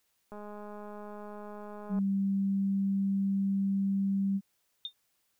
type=click train; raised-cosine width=1 ms; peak=-32 dBFS; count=348; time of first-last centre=0.32-1.988 s; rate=208 Hz
type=tone; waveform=sine; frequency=196 Hz; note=G3; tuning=in tune; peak=-26 dBFS; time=1.89-4.41 s; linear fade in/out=50 ms
type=tone with exponential decay; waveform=sine; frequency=3633 Hz; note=A#7; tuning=45 cents flat; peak=-30 dBFS; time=4.85-4.93 s; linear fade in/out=1 ms; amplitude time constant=17 ms
effects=white hiss -75 dBFS RMS until 5.39 s